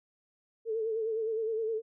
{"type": "tone with vibrato", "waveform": "sine", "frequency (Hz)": 444.4, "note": "A4", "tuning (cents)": 17, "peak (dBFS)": -29, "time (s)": [0.65, 1.82], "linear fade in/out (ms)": 50, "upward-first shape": "sine", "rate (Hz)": 9.7, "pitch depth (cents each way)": 54, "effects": []}